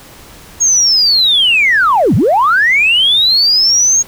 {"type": "linear two-way sweep", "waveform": "sine", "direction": "down then up", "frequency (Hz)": [6630, 87.31, 6630], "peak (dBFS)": -6, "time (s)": [0.6, 4.03], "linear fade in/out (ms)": 20, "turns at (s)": 2.15, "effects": ["tanh soft clip ceiling -2 dBFS", "pink hiss -37 dBFS RMS until 4.07 s"]}